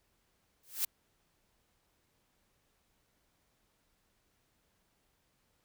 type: noise with exponential growth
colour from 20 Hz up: blue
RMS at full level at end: -28 dBFS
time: 0.63-0.85 s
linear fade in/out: 5 ms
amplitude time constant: 46 ms
effects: pink hiss -75 dBFS RMS until 5.64 s